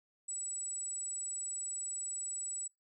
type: tone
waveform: sine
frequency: 7880 Hz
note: B8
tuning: 5 cents flat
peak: -37 dBFS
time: 0.28-2.68 s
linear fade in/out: 10 ms
effects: noise-tail reverb RT60 0.2 s tail -25 dB re dry